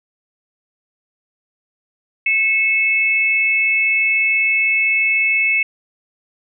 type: tone pair together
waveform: sine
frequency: 2192 / 2613 Hz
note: C#7 / E7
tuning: -20 / -16 cents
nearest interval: minor third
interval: 304 cents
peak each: -16 dBFS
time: 2.26-5.63 s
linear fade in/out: 5 ms
effects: none